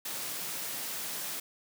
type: high-pass noise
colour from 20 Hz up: white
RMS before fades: -37 dBFS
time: 0.05-1.4 s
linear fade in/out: 5 ms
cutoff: 120 Hz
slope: 48 dB/octave
effects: none